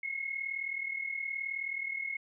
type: tone pair together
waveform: sine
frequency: 2140 / 2179 Hz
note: C7 / C#7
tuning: +38 / -30 cents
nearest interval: unison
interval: 32 cents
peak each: -39 / -35 dBFS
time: 0.03-2.17 s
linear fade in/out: 5 ms
effects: none